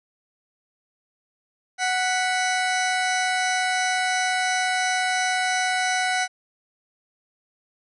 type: tone pair together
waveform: 20% pulse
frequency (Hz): 740 / 1974.3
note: F#5 / B6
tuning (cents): 0 / -1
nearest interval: octave + perfect fourth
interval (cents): 1699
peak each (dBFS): -17 / -23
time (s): 1.78-6.28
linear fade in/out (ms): 50
effects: resampled to 24000 Hz